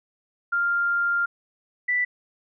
sine tone pair in turn, 1396.9 / 1975.5 Hz, F6 / B6, 0 / 0 cents, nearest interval tritone, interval 600 cents, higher second, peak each -20 dBFS, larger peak neither, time 0.52-1.26 / 1.88-2.05 s, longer first, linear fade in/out 10 ms, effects none

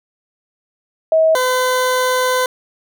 sine / 20% pulse tone pair in turn, 640 / 508 Hz, D#5 / B4, +49 / +49 cents, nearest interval major third, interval 400 cents, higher first, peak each -9 dBFS, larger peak neither, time 1.12-1.35 / 1.35-2.46 s, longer second, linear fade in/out 2 ms, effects none

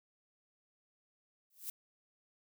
violet noise with exponential growth, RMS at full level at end -37 dBFS, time 1.5-1.7 s, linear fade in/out 5 ms, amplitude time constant 42 ms, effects none

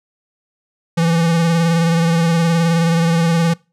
square tone with vibrato, 166.9 Hz, E3, 22 cents sharp, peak -13 dBFS, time 0.97-3.54 s, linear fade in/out 10 ms, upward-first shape sine, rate 19 Hz, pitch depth 35 cents each way, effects noise-tail reverb RT60 0.3 s tail -24 dB re dry + low-pass 9000 Hz 12 dB/octave

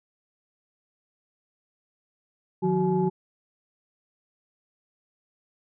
sine tone cluster, 154.1 / 180.4 / 375.8 / 852 Hz, D#3 / F#3 / F#4 / G#5, -16 / -44 / +27 / +44 cents, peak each -30 / -24 / -24 / -30 dBFS, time 2.62-3.1 s, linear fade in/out 20 ms, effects tanh soft clip ceiling -11 dBFS

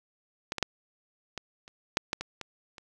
clicks, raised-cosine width 0.2 ms, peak -14 / -15 / -7 / -18 / -30 / -6 / -11 / -17 / -20 / -28 dBFS, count 10, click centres 0.521 / 0.583 / 0.627 / 1.377 / 1.679 / 1.971 / 2.131 / 2.21 / 2.413 / 2.782 s, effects none

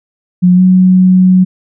sine tone with pitch glide, 180 to 184.74 Hz, F#3 to F#3, -47 to -2 cents, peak -3 dBFS, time 0.42-1.45 s, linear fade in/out 20 ms, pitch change +45 cents, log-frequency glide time 0.55-0.61 s, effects none

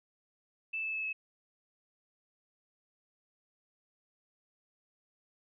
sine tone with pitch steps, 2638 / 2621 / 2605 / 2588 Hz, E7 / E7 / E7 / E7, +1 / -11 / -21 / -32 cents, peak -33 dBFS, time 0.73-1.13 s, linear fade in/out 10 ms, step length 100 ms, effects none

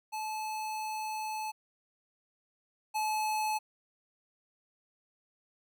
square tone pair in turn, 865 / 860.6 Hz, A5 / A5, -30 / -39 cents, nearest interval unison, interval 9 cents, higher first, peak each -35 / -30 dBFS, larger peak second, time 0.12-1.52 / 2.94-3.59 s, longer first, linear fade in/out 20 ms, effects none

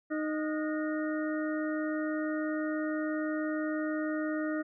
harmonic tone with a mistuned harmonic, 308.7 Hz, D#4, 14 cents flat, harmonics 1 / 2 / 4 / 5 / 6, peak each -31 / -37 / -44 / -42 / -43 dBFS, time 0.1-4.63 s, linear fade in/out 20 ms, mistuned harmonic 5, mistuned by -110 cents, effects none

